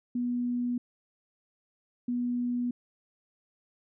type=tone pair in turn; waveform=sine; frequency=243.9 / 243.9 Hz; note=B3 / B3; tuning=-21 / -21 cents; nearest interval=unison; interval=0 cents; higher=neither; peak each=-27 dBFS; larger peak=neither; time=0.15-0.78 / 2.08-2.71 s; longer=neither; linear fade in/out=5 ms; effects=none